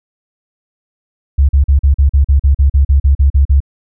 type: tone bursts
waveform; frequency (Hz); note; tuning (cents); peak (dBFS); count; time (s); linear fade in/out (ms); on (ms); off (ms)
sine; 69.3; C#2; 0; -5; 15; 1.38-3.604; 10; 110; 41
effects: none